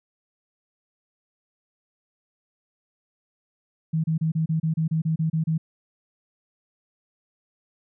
sine tone bursts, 160 Hz, D#3, 49 cents sharp, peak -20 dBFS, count 12, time 3.93-5.58 s, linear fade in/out 10 ms, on 110 ms, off 30 ms, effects none

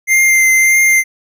square tone with vibrato, 2093 Hz, C7, in tune, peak -8 dBFS, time 0.07-1.04 s, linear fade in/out 50 ms, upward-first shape triangle, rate 1.7 Hz, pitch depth 19 cents each way, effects none

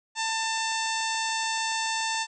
harmonic tone, 893 Hz, A5, 25 cents sharp, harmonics 1 / 2 / 3 / 4 / 5 / 6 / 7 / 8 / 9, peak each -30 / -33 / -35 / -36 / -37 / -38 / -38 / -39 / -40 dBFS, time 0.15-2.27 s, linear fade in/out 50 ms, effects none

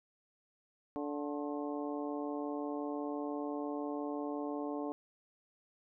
harmonic tone with a mistuned harmonic, 145.8 Hz, D3, 12 cents flat, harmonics 2 / 3 / 4 / 5 / 6 / 7, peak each -38 / -42 / -44 / -46 / -48 / -49 dBFS, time 0.96-4.92 s, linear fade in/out 0 ms, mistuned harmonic 7, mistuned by +78 cents, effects none

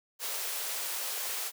white high-pass noise, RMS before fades -35 dBFS, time 0.19-1.52 s, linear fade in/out 50 ms, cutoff 380 Hz, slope 48 dB/octave, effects none

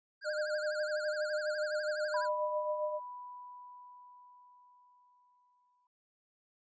square tone with vibrato, 1510 Hz, F#6, 35 cents sharp, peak -39 dBFS, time 0.21-2.29 s, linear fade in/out 50 ms, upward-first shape sine, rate 12 Hz, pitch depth 140 cents each way
sine tone with tremolo, 607 Hz, D#5, 43 cents flat, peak -30 dBFS, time 0.24-3 s, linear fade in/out 50 ms, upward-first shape triangle, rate 7.4 Hz, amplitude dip 60%
sine tone with exponential decay, 987.8 Hz, B5, in tune, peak -32 dBFS, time 2.14-5.87 s, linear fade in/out 2 ms, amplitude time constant 810 ms
effects resampled to 16000 Hz

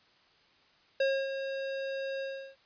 square tone with ADSR envelope, 541 Hz, C#5, 42 cents flat, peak -25 dBFS, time 1-2.56 s, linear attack 5 ms, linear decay 270 ms, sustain -9 dB, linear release 350 ms, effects white hiss -64 dBFS RMS until 2.65 s + resampled to 11025 Hz

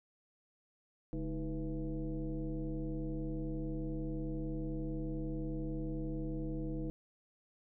sine tone with frequency modulation, 140.4 Hz, C#3, 22 cents sharp, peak -35 dBFS, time 1.13-6.9 s, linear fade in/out 0 ms, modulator 176 Hz, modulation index 1.6, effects none

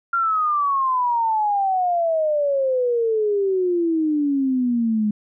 sine exponential sweep, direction down, 1392 to 207.7 Hz, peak -17 dBFS, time 0.13-5.11 s, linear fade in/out 5 ms, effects none

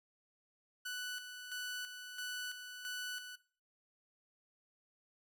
sawtooth tone with tremolo, 1487 Hz, F#6, 8 cents sharp, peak -36 dBFS, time 0.85-3.36 s, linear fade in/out 10 ms, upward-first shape square, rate 1.5 Hz, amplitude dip 55%, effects noise-tail reverb RT60 0.4 s tail -17 dB re dry

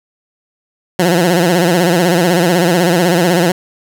15% pulse tone with vibrato, 174.61 Hz, F3, in tune, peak -3 dBFS, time 0.99-3.52 s, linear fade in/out 5 ms, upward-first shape sine, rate 16 Hz, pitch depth 110 cents each way, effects none

